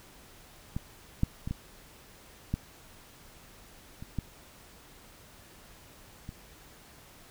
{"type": "clicks", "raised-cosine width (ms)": 5, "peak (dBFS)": [-20, -12, -22, -20, -16, -29, -18, -27], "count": 8, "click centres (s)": [0.765, 1.234, 1.475, 1.51, 2.54, 4.025, 4.187, 6.291], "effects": ["pink hiss -54 dBFS RMS until 7.3 s"]}